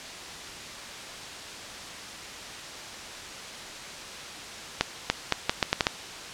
accelerating click train, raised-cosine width 0.2 ms, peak -3 dBFS, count 8, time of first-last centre 4.81-5.869 s, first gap 290 ms, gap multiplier 0.77, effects white hiss -39 dBFS RMS until 6.33 s + low-pass 6000 Hz 12 dB/octave

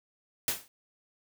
white noise with exponential decay, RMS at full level -25 dBFS, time 0.48-0.68 s, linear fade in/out 1 ms, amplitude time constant 43 ms, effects none

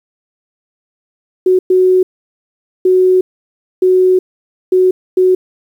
sine tone bursts at uneven times, 370 Hz, F#4, in tune, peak -6 dBFS, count 6, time 1.46-1.59 / 1.7-2.03 / 2.85-3.21 / 3.82-4.19 / 4.72-4.91 / 5.17-5.35 s, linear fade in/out 5 ms, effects 7-bit

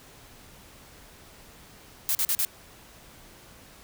blue noise bursts, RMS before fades -25 dBFS, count 4, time 2.09-2.45 s, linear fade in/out 0 ms, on 60 ms, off 40 ms, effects pink hiss -51 dBFS RMS until 3.83 s

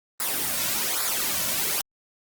white noise with flanger, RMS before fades -26 dBFS, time 0.2-1.81 s, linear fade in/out 0 ms, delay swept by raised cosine 0.32 to 2.52 ms, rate 1.2 Hz, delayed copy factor -0.65, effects Opus 24 kbps

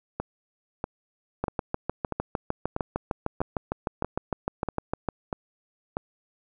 two click trains, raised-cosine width 1 ms, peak -12 / -14 dBFS, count 25 / 10, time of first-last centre 1.44-5.087 / 0.2-5.969 s, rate 6.58 / 1.56 Hz, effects none

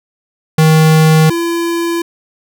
square tone pair in turn, 157.7 / 338.4 Hz, D#3 / E4, +24 / +45 cents, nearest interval octave + minor second, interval 1321 cents, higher second, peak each -6 / -14 dBFS, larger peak first, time 0.58-1.3 / 1.3-2.02 s, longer neither, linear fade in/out 5 ms, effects none

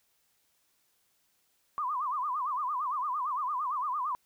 sine tone with vibrato, 1101 Hz, C#6, 12 cents flat, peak -29 dBFS, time 1.78-4.15 s, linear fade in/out 0 ms, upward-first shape sine, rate 8.8 Hz, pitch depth 200 cents each way, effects white hiss -72 dBFS RMS until 4.25 s

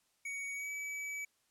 square tone with pitch glide, 2243 to 2289 Hz, C#7 to D7, +20 to -45 cents, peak -39 dBFS, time 0.25-1.25 s, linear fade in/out 5 ms, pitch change +35 cents, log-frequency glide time 0.53-0.71 s, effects white hiss -75 dBFS RMS until 1.5 s + low-pass 11000 Hz 12 dB/octave

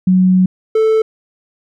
sine / triangle tone pair in turn, 185 / 440 Hz, F#3 / A4, 0 / 0 cents, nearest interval octave + minor third, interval 1500 cents, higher second, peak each -7 dBFS, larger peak neither, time 0.07-0.46 / 0.75-1.02 s, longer first, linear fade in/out 5 ms, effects none

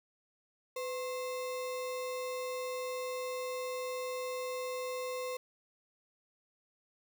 sine tone with sample-and-hold, 504 Hz, B4, 35 cents sharp, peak -35 dBFS, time 0.76-5.37 s, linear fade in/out 5 ms, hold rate 1575 Hz, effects none

